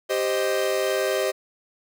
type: chord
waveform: 45% pulse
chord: C minor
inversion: second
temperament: equal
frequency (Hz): 392 / 523.3 / 622.3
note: G4 / C5 / Eb5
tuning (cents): 0 / 0 / 0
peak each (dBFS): -26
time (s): 0.09-1.32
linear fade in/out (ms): 20
effects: none